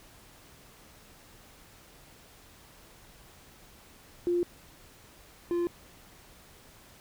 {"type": "tone pair in turn", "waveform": ["sine", "triangle"], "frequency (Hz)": [350, 346.6], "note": ["F4", "F4"], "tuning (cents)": [4, -13], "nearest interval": "unison", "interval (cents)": 17, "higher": "first", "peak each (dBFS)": [-24, -24], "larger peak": "neither", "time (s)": [[4.27, 4.43], [5.51, 5.67]], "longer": "neither", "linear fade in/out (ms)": 0, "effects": ["pink hiss -55 dBFS RMS until 7 s"]}